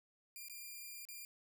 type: tone with dropouts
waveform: 5% pulse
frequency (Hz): 2395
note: D7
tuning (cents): +33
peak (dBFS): -38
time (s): 0.36-1.25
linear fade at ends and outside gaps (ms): 1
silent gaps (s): 0.484-0.497 / 1.052-1.087
effects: none